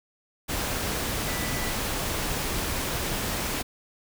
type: tone in noise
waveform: sine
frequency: 1975.5 Hz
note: B6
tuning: in tune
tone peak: -37 dBFS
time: 1.27-1.73 s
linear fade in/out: 20 ms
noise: pink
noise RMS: -29 dBFS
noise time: 0.48-3.63 s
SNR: -11 dB
effects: none